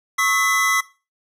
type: tone cluster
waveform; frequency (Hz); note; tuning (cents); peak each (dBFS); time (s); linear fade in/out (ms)
square; 1101 / 1296 / 2009; C#6 / E6 / B6; -12 / -30 / +29; -23 / -24 / -20; 0.18-0.81; 10
effects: noise-tail reverb RT60 0.3 s tail -17 dB re dry + resampled to 32000 Hz